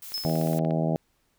blue noise, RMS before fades -41 dBFS, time 0.02-0.59 s, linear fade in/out 5 ms
click train, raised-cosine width 0.3 ms, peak -27 dBFS, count 11, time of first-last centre 0.12-0.708 s, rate 17 Hz
triangle tone with exponential decay, 5200 Hz, E8, 24 cents flat, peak -25 dBFS, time 0.14-0.57 s, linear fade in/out 1 ms, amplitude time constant 92 ms
harmonic tone, 80.4 Hz, E2, 43 cents flat, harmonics 2 / 3 / 4 / 5 / 6 / 7 / 8 / 9 / 10, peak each -25 / -31 / -33 / -37 / -36 / -34 / -31 / -39 / -38 dBFS, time 0.25-0.96 s, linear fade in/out 0 ms
effects pink hiss -70 dBFS RMS until 1.38 s

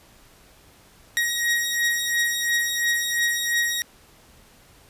sawtooth beating tone pair, 1887 / 1889.9 Hz, A#6 / A#6, +21 / +23 cents, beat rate 2.9 Hz, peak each -23 / -19 dBFS, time 1.17-3.82 s, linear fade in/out 0 ms, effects pink hiss -53 dBFS RMS until 4.89 s + resampled to 32000 Hz

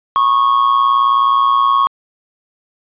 triangle tone with amplitude modulation, 1100 Hz, C#6, 14 cents flat, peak -5 dBFS, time 0.16-1.87 s, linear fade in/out 0 ms, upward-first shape sine, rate 119 Hz, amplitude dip 60%, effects resampled to 8000 Hz

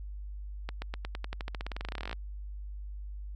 accelerating click train, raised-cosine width 0.3 ms, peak -21 dBFS, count 27, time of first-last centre 0.69-2.129 s, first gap 130 ms, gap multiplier 0.92, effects added 50 Hz sine -38 dBFS peak until 3.35 s

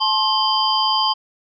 sine tone cluster, 868 / 1066 / 3121 / 4838 Hz, A5 / C6 / G7 / D#8, -24 / +32 / -8 / -49 cents, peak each -21 dBFS, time 0-1.14 s, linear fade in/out 20 ms, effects none

